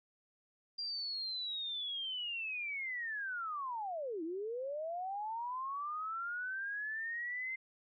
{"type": "linear two-way sweep", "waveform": "sine", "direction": "down then up", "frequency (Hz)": [4794, 311.1, 2089], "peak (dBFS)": -37, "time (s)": [0.78, 7.56], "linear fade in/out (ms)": 10, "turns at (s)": 4.23, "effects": []}